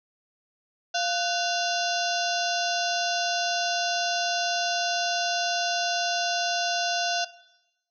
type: harmonic tone with a mistuned harmonic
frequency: 694 Hz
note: F5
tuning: 11 cents flat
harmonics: 1 / 2 / 4 / 5 / 6 / 7 / 8 / 9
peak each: -27 / -30 / -33 / -34 / -35 / -35 / -36 / -37 dBFS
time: 0.94-7.25 s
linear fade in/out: 10 ms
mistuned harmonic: 2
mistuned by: +130 cents
effects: noise-tail reverb RT60 0.9 s tail -17 dB re dry